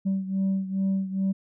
sine beating tone pair, 192.1 / 194.5 Hz, G3 / G3, -35 / -13 cents, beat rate 2.4 Hz, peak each -23 / -27 dBFS, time 0.05-1.33 s, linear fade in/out 20 ms, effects tanh soft clip ceiling -20 dBFS

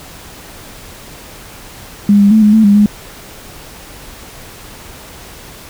sine tone with pitch steps, 203.8 / 201.6 / 218.6 / 210 / 220.2 / 202.7 / 207.8 Hz, G#3 / G3 / A3 / G#3 / A3 / G#3 / G#3, -32 / +49 / -11 / +19 / +2 / -42 / +1 cents, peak -4 dBFS, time 2.09-2.86 s, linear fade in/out 2 ms, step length 110 ms, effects pink hiss -34 dBFS RMS until 5.69 s

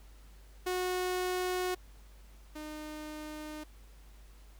sawtooth tone pair in turn, 365.1 / 305.1 Hz, F#4 / D#4, -23 / -34 cents, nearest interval minor third, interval 311 cents, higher first, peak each -27 / -37 dBFS, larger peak first, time 0.66-1.75 / 2.55-3.64 s, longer neither, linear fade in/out 10 ms, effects added 50 Hz sine -52 dBFS peak until 4.59 s + pink hiss -63 dBFS RMS until 4.59 s

